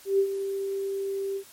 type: tone with ADSR envelope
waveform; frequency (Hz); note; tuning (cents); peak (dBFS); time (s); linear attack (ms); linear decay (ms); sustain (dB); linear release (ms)
sine; 392; G4; 0; -17; 0.05-1.44; 140; 76; -10; 79
effects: white hiss -51 dBFS RMS until 1.52 s + MP3 64 kbps